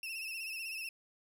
35% pulse tone with vibrato, 2653 Hz, E7, 10 cents sharp, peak -37 dBFS, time 0.03-0.89 s, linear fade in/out 2 ms, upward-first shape sine, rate 16 Hz, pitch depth 65 cents each way, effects none

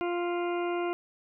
harmonic tone, 349.1 Hz, F4, 1 cent flat, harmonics 1 / 2 / 3 / 4 / 6 / 7 / 8, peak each -29 / -35 / -39 / -41 / -45 / -46 / -47 dBFS, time 0.01-0.93 s, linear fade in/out 0 ms, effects none

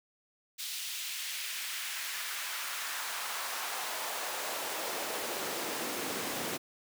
pink noise with high-pass filter sweep, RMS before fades -37 dBFS, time 0.58-6.58 s, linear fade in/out 20 ms, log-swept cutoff 3400 to 240 Hz, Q 1.2, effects none

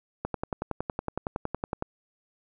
click train, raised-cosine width 1 ms, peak -15 dBFS, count 18, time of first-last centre 0.25-1.824 s, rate 10.8 Hz, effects none

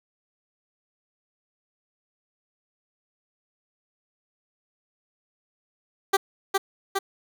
15% pulse tone with echo, 390.8 Hz, G4, 5 cents flat, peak -10 dBFS, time 6.13-6.17 s, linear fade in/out 10 ms, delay 410 ms, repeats 2, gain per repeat -3 dB, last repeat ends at 6.99 s, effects none

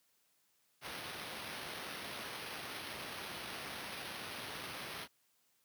white noise with sample-and-hold, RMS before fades -45 dBFS, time 0.81-5.08 s, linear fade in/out 50 ms, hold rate 7350 Hz, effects white hiss -75 dBFS RMS until 5.64 s + high-pass 80 Hz 12 dB/octave

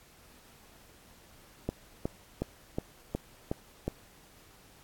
click train, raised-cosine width 2 ms, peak -17 dBFS, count 7, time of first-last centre 1.69-3.88 s, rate 2.74 Hz, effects pink hiss -58 dBFS RMS until 4.83 s + AAC 64 kbps

